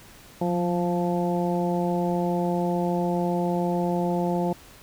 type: harmonic tone with a mistuned harmonic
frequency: 174.61 Hz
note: F3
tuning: in tune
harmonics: 1 / 2 / 3 / 4 / 5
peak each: -25 / -28 / -30 / -31 / -32 dBFS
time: 0.41-4.53 s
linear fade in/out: 5 ms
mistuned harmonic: 1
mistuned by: +28 cents
effects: pink hiss -49 dBFS RMS until 4.82 s